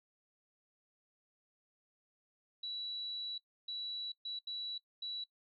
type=tone bursts at uneven times; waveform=sine; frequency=3928 Hz; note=B7; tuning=10 cents flat; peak=-39 dBFS; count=5; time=2.63-3.38 / 3.68-4.12 / 4.25-4.39 / 4.47-4.78 / 5.02-5.24 s; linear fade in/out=5 ms; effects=noise-tail reverb RT60 0.1 s tail -19 dB re dry